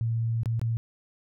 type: tone with dropouts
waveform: sine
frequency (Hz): 114.6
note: A#2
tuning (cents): -29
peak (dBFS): -24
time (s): 0.01-0.77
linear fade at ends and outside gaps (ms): 0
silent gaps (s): 0.433-0.458 / 0.595-0.615
effects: none